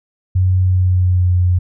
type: tone with pitch glide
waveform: sine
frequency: 92.5 to 89.97 Hz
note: F#2 to F#2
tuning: 0 to -48 cents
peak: -10 dBFS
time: 0.35-1.59 s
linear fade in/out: 10 ms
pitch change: -48 cents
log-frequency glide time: 0.61-1.33 s
effects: none